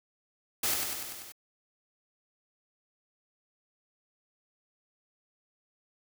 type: noise with echo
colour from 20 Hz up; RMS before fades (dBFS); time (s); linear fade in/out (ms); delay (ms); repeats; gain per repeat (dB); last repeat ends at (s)
white; -29; 0.63-0.74; 5; 97; 6; -3; 1.322
effects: none